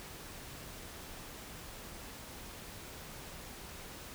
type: silence
effects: pink hiss -48 dBFS RMS until 4.14 s